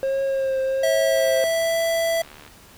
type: tone with vibrato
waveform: triangle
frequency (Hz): 536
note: C5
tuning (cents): +42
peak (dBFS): -18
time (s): 0.03-1.44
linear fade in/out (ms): 0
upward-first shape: triangle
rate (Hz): 1.3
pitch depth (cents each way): 27
type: tone with pitch glide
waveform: square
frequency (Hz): 650 to 662.9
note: E5 to E5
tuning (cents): -24 to +10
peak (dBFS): -20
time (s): 0.83-2.22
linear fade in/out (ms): 5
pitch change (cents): +34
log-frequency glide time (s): 1-1.78
type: click train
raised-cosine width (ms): 0.3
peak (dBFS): -27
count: 99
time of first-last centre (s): 1.16-2.477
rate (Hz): 74.4
effects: pink hiss -48 dBFS RMS until 2.77 s